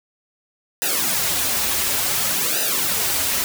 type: noise with flanger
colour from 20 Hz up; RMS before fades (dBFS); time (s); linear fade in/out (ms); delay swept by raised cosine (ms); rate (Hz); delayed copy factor
white; -21; 0.82-3.44; 0; 0.9 to 6.7; 0.56; -0.95
effects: none